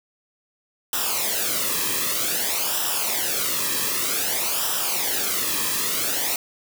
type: noise with flanger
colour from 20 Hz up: white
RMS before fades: -24 dBFS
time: 0.93-6.36 s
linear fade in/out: 2 ms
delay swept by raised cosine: 0.45 to 1.4 ms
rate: 0.53 Hz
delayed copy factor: -0.7
effects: none